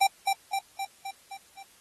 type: tone with echo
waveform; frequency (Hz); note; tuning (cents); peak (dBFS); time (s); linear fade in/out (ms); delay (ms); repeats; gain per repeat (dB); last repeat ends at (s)
square; 784; G5; 0; -19; 0.01-0.07; 5; 260; 6; -4; 1.63
effects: white hiss -58 dBFS RMS until 1.8 s + AAC 32 kbps